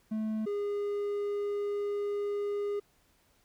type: tone pair in turn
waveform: triangle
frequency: 217.5 / 408.8 Hz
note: A3 / G#4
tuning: -20 / -27 cents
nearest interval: major seventh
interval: 1093 cents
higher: second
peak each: -28 dBFS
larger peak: neither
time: 0.11-0.46 / 0.46-2.8 s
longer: second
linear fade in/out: 10 ms
effects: pink hiss -68 dBFS RMS until 3.44 s